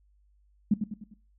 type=tone with echo; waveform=sine; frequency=210 Hz; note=G#3; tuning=19 cents sharp; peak=-18 dBFS; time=0.71-0.74 s; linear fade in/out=5 ms; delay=100 ms; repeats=4; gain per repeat=-7 dB; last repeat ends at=1.14 s; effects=noise-tail reverb RT60 0.3 s tail -18 dB re dry + added 50 Hz sine -61 dBFS peak until 1.38 s